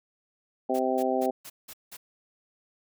harmonic tone, 129.7 Hz, C3, 15 cents flat, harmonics 2 / 3 / 4 / 5 / 6, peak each -30 / -30 / -30 / -30 / -30 dBFS, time 0.69-1.31 s, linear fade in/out 10 ms
white noise bursts, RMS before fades -43 dBFS, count 6, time 0.74-1.97 s, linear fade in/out 10 ms, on 55 ms, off 180 ms
effects none

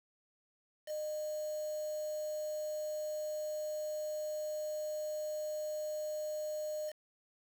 sine tone with quantisation, 610 Hz, D#5, 34 cents flat, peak -36 dBFS, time 0.86-6.93 s, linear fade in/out 50 ms, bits 8, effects none

